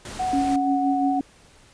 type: noise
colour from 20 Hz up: pink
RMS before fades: -36 dBFS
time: 0.05-0.56 s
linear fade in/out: 2 ms
type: tone with vibrato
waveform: sine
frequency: 740 Hz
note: F#5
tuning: in tune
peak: -22 dBFS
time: 0.19-1.2 s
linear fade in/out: 10 ms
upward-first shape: sine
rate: 4.6 Hz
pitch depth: 9 cents each way
type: tone with tremolo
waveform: sine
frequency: 277.2 Hz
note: C#4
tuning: in tune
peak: -19 dBFS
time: 0.33-1.21 s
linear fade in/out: 2 ms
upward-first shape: sine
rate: 5.8 Hz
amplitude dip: 45%
effects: pink hiss -53 dBFS RMS until 1.73 s + resampled to 22050 Hz